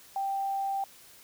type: tone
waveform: sine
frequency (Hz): 785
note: G5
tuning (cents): +2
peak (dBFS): -28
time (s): 0.16-0.84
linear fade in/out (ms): 2
effects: white hiss -54 dBFS RMS until 1.23 s